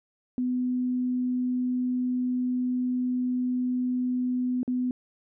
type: tone with dropouts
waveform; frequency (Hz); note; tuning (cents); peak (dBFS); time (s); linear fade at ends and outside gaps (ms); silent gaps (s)
sine; 250.5; B3; +25; -24; 0.38-4.91; 1; 4.631-4.678
effects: none